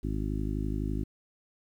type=harmonic tone; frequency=51.91 Hz; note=G#1; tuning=in tune; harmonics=1 / 2 / 3 / 4 / 5 / 6 / 7; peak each=-32 / -36 / -38 / -40 / -37 / -39 / -43 dBFS; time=0.03-1.04 s; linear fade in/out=10 ms; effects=10-bit